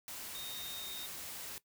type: tone in noise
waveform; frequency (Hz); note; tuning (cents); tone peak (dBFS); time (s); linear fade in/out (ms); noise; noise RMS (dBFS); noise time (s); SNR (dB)
sine; 3702; A#7; -13; -43; 0.35-1.06; 0; white; -45; 0.08-1.58; -1
effects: noise-tail reverb RT60 0.1 s tail -18 dB re dry